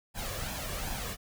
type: noise with flanger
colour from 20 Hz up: pink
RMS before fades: -36 dBFS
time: 0.14-1.17 s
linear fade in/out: 50 ms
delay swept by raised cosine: 1.2 to 1.77 ms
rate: 2.6 Hz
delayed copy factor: +0.6
effects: none